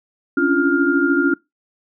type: tone cluster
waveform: sine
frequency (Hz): 275.2 / 288.6 / 344.8 / 1407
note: C#4 / D4 / F4 / F6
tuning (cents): -12 / -30 / -22 / +12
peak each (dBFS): -19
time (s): 0.37-1.34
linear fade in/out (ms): 5
effects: noise-tail reverb RT60 0.2 s tail -24 dB re dry